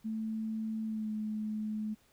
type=tone with pitch glide; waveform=sine; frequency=220 to 214.6 Hz; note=A3 to A3; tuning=0 to -43 cents; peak=-33 dBFS; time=0.04-1.95 s; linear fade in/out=20 ms; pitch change=-43 cents; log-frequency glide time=0.86-1.11 s; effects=pink hiss -67 dBFS RMS until 2.12 s